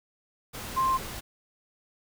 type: tone in noise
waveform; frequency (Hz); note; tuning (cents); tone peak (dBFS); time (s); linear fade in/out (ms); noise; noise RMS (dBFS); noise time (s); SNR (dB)
sine; 1052; C6; +9; -22; 0.76-0.98; 20; pink; -38; 0.53-1.21; +13
effects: none